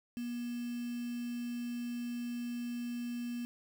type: tone with quantisation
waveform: sine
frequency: 240 Hz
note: B3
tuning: 49 cents flat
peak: -36 dBFS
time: 0.17-3.45 s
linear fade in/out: 0 ms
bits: 8
effects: none